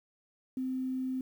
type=tone with quantisation; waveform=sine; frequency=259.2 Hz; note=C4; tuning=16 cents flat; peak=-31 dBFS; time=0.57-1.21 s; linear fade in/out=2 ms; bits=10; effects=none